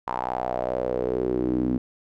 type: tone with band-pass filter sweep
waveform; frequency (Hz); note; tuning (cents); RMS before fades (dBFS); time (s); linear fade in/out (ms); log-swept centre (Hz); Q
sawtooth; 62.4; B1; +19; -26; 0.07-1.78; 5; 960 to 260; 5
effects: none